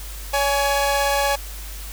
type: tone pair together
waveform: sawtooth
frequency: 563.6 / 837 Hz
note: C#5 / G#5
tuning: +29 / +13 cents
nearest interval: perfect fifth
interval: 684 cents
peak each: -17 dBFS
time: 0.33-1.36 s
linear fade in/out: 10 ms
effects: added 50 Hz sine -32 dBFS peak until 1.92 s + white hiss -38 dBFS RMS until 1.92 s